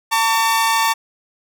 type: tone pair together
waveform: sawtooth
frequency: 902 / 1135.7 Hz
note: A5 / C#6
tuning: +43 / +42 cents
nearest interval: major third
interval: 399 cents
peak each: -12 / -16 dBFS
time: 0.11-0.94 s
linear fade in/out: 20 ms
effects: none